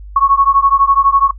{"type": "beating tone pair", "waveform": "sine", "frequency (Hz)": [1100, 1112], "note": ["C#6", "C#6"], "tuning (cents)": [-14, 5], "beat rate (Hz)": 12, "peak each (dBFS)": -11, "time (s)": [0.16, 1.31], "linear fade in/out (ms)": 5, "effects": ["noise-tail reverb RT60 0.1 s tail -22 dB re dry", "added 50 Hz sine -29 dBFS peak until 1.38 s"]}